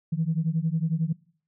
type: beating tone pair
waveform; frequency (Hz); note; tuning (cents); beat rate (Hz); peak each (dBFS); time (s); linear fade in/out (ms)
sine; 156.9 / 167.9; D#3 / E3; +15 / +32; 11; -25 / -26; 0.12-1.13; 10
effects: noise-tail reverb RT60 0.5 s tail -23 dB re dry + tanh soft clip ceiling -15 dBFS